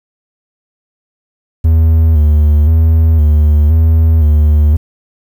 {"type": "tone with vibrato", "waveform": "triangle", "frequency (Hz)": 77.78, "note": "D#2", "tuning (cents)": 0, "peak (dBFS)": -3, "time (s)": [1.64, 4.77], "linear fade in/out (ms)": 10, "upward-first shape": "square", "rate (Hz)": 0.97, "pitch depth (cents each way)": 60, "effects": ["7-bit"]}